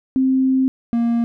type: tone pair in turn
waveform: sine / triangle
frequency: 262.6 / 234 Hz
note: C4 / A#3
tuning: +6 / +7 cents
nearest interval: major second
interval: 199 cents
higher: first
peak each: -13 dBFS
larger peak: neither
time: 0.16-0.68 / 0.93-1.24 s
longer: first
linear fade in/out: 0 ms
effects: none